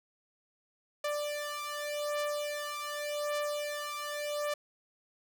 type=beating tone pair; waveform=sawtooth; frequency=589 / 589.86 Hz; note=D5 / D5; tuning=+5 / +7 cents; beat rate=0.86 Hz; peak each=-32 / -33 dBFS; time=1.04-4.54 s; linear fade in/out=5 ms; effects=none

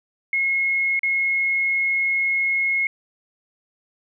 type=tone with dropouts; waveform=sine; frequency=2166 Hz; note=C#7; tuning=41 cents flat; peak=-18 dBFS; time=0.33-2.87 s; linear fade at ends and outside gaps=2 ms; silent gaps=0.993-1.032 s; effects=none

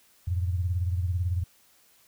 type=beating tone pair; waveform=sine; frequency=87.31 / 105.31 Hz; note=F2 / G#2; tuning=0 / +25 cents; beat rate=18 Hz; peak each=-25 / -33 dBFS; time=0.27-1.44 s; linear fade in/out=10 ms; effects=white hiss -61 dBFS RMS until 2.07 s

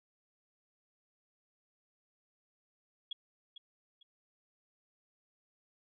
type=tone with echo; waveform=sine; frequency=3322 Hz; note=G#7; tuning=in tune; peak=-36 dBFS; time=3.11-3.13 s; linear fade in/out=5 ms; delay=450 ms; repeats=2; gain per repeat=-11 dB; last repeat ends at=4.03 s; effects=none

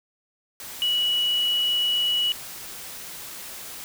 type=tone in noise; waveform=sine; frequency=2931 Hz; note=F#7; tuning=17 cents flat; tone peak=-20 dBFS; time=0.82-2.32 s; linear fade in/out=0 ms; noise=white; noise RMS=-38 dBFS; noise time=0.6-3.84 s; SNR=+15 dB; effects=none

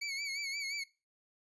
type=tone with vibrato; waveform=25% pulse; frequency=2242 Hz; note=C#7; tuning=19 cents sharp; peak=-32 dBFS; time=0.01-0.84 s; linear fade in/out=10 ms; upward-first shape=sine; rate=5.7 Hz; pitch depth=68 cents each way; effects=noise-tail reverb RT60 0.3 s tail -21 dB re dry + resampled to 24000 Hz

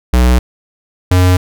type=tone pair in turn; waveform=square; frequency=61.74 / 91.02 Hz; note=B1 / F#2; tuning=0 / -28 cents; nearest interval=perfect fifth; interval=672 cents; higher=second; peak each=-7 dBFS; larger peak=neither; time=0.13-0.39 / 1.11-1.37 s; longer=neither; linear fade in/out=5 ms; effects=none

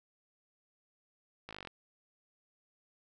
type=slowing click train; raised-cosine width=0.3 ms; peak=-28 dBFS; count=10; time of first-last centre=1.49-1.673 s; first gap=18 ms; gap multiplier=1.03; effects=none

